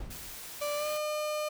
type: noise with exponential decay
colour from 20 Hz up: brown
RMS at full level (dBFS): -37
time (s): 0-0.65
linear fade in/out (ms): 5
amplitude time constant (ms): 140
type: noise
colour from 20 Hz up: white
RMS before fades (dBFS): -44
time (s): 0.1-0.98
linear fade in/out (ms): 10
type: tone with pitch glide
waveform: 35% pulse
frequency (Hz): 587.3 to 605.2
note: D5 to D#5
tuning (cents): 0 to -48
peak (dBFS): -29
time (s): 0.61-1.49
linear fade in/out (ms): 10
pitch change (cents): +52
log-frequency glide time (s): 0.76-0.87
effects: none